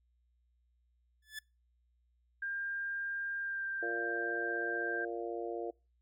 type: tone with exponential growth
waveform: sawtooth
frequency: 1731 Hz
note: A6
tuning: 29 cents flat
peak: -34 dBFS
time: 1.22-1.39 s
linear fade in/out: 5 ms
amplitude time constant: 36 ms
type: tone with pitch glide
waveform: sine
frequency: 1600 to 1580.7 Hz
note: G6 to G6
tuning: +35 to +14 cents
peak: -35 dBFS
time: 2.42-5.05 s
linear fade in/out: 5 ms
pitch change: -21 cents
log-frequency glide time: 3.39-3.66 s
type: harmonic tone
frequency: 116 Hz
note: A#2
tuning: 8 cents flat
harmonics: 3 / 4 / 5 / 6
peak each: -40 / -40 / -45 / -43 dBFS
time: 3.82-5.71 s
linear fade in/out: 10 ms
effects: noise-tail reverb RT60 0.3 s tail -25 dB re dry + added 60 Hz sine -70 dBFS peak until 6.01 s